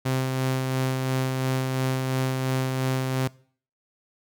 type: tone with tremolo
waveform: sawtooth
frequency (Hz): 130.81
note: C3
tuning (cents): 0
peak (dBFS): -18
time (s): 0.05-3.28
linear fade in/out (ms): 10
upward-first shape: sine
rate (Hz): 2.9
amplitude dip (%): 30
effects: noise-tail reverb RT60 0.5 s tail -22 dB re dry